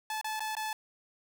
sawtooth tone with dropouts, 867 Hz, A5, 26 cents flat, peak -29 dBFS, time 0.1-0.73 s, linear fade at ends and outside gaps 2 ms, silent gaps 0.213-0.244 / 0.395-0.404 / 0.552-0.567 s, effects 11-bit

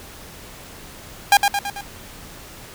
sawtooth tone with echo, 807 Hz, G#5, 50 cents flat, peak -5 dBFS, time 1.32-1.37 s, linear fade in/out 2 ms, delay 110 ms, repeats 4, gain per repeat -5 dB, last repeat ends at 1.81 s, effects pink hiss -40 dBFS RMS until 2.74 s

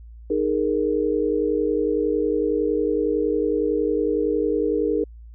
sine chord, D# suspended fourth, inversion none, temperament equal with one note detuned, 308.3 / 415.3 / 466.2 Hz, D#4 / G#4 / A#4, -16 / 0 / 0 cents, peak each -24 / -23 / -23 dBFS, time 0.3-5.04 s, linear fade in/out 5 ms, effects added 57 Hz sine -39 dBFS peak until 5.34 s

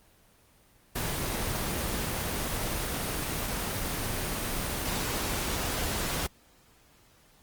pink noise, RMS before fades -31 dBFS, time 0.95-6.27 s, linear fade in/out 10 ms, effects pink hiss -61 dBFS RMS until 7.42 s + Opus 24 kbps

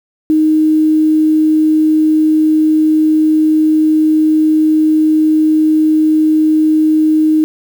sine tone with quantisation, 311.1 Hz, D#4, in tune, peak -7 dBFS, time 0.3-7.44 s, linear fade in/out 0 ms, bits 6, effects none

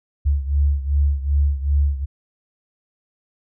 sine beating tone pair, 70.5 / 73.1 Hz, C#2 / D2, +30 / -7 cents, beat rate 2.6 Hz, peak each -17 / -21 dBFS, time 0.25-2.06 s, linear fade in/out 20 ms, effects none

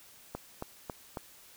click train, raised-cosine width 1 ms, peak -22 dBFS, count 4, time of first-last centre 0.35-1.172 s, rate 3.65 Hz, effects white hiss -56 dBFS RMS until 1.56 s

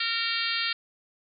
harmonic tone, 460 Hz, A#4, 23 cents flat, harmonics 3 / 4 / 5 / 6 / 7 / 8 / 9 / 10, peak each -34 / -34 / -34 / -34 / -34 / -34 / -34 / -34 dBFS, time 0-0.73 s, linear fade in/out 5 ms, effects none

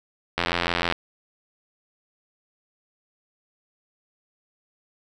click train, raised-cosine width 0.3 ms, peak -6 dBFS, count 48, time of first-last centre 0.38-0.924 s, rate 86.4 Hz, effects none

